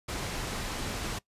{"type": "low-pass noise", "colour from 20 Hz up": "pink", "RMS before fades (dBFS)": -35, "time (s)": [0.08, 1.19], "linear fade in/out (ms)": 10, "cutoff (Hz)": 8700, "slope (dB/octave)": 12, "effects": ["noise-tail reverb RT60 0.1 s tail -20 dB re dry", "resampled to 32000 Hz"]}